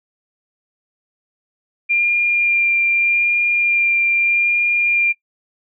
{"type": "tone with vibrato", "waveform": "sine", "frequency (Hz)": 2395, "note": "D7", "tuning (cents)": 33, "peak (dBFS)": -13, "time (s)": [1.89, 5.13], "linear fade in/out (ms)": 20, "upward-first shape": "sine", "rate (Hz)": 0.81, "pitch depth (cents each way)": 11, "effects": ["noise-tail reverb RT60 0.1 s tail -19 dB re dry"]}